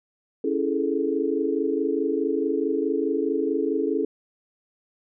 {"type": "chord", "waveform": "sine", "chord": "A major seventh", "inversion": "first", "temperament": "equal", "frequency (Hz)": [277.2, 329.6, 415.3, 440], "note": ["C#4", "E4", "G#4", "A4"], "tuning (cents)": [0, 0, 0, 0], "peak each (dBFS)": -27, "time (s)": [0.44, 4.05], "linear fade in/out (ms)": 5, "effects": []}